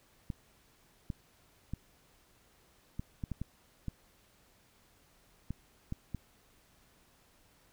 clicks, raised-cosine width 5 ms, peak -24 dBFS, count 11, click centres 0.302 / 1.102 / 1.736 / 2.995 / 3.238 / 3.317 / 3.416 / 3.883 / 5.506 / 5.924 / 6.147 s, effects pink hiss -66 dBFS RMS until 7.72 s

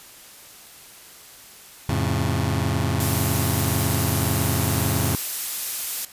sawtooth chord, F augmented, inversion none, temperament just, 87.31 / 109.13 / 136.42 Hz, F2 / A2 / C#3, 0 / -14 / -27 cents, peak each -21 dBFS, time 1.89-5.15 s, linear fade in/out 0 ms
blue noise, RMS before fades -26 dBFS, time 3-6.05 s, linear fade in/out 2 ms
effects white hiss -45 dBFS RMS until 6.12 s + resampled to 32000 Hz

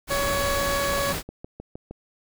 pink noise, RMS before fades -29 dBFS, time 0.07-1.23 s, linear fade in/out 50 ms
20% pulse tone, 561 Hz, C#5, 21 cents sharp, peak -19 dBFS, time 0.1-1.13 s, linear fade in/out 10 ms
click train, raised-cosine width 2 ms, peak -23 dBFS, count 7, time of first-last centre 0.98-1.91 s, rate 6.45 Hz
effects none

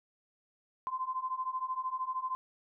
sine beating tone pair, 1026 / 1039 Hz, C6 / C6, -34 / -12 cents, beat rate 13 Hz, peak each -37 / -35 dBFS, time 0.87-2.35 s, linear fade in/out 0 ms, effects none

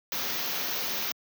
white band-stop noise, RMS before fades -31 dBFS, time 0.12-1.12 s, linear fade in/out 2 ms, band 6500 to 13000 Hz, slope 96 dB/octave, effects high-pass 150 Hz 12 dB/octave

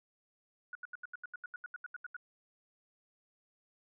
sine tone bursts, 1458 Hz, F#6, 26 cents flat, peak -40 dBFS, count 15, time 0.73-2.166 s, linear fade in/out 2 ms, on 22 ms, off 79 ms, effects none

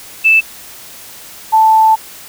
sine tone pair in turn, 2637 / 880 Hz, E7 / A5, 0 / 0 cents, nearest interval octave + perfect fifth, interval 1900 cents, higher first, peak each -5 dBFS, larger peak neither, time 0.24-0.41 / 1.52-1.96 s, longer second, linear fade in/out 20 ms, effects white hiss -34 dBFS RMS until 2.28 s

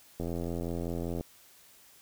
click train, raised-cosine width 2 ms, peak -22 dBFS, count 87, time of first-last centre 0.2-1.209 s, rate 85.2 Hz, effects white hiss -58 dBFS RMS until 2.01 s

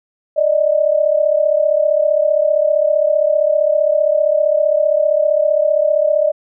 sine tone pair together, 587 / 622.3 Hz, D5 / D#5, -1 / 0 cents, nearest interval minor second, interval 101 cents, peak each -14 dBFS, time 0.36-6.32 s, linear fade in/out 20 ms, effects none

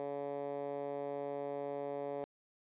10% pulse tone with band-pass filter, 142.1 Hz, C#3, 43 cents sharp, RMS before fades -40 dBFS, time 0-2.24 s, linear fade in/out 0 ms, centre 520 Hz, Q 2.1, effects resampled to 8000 Hz

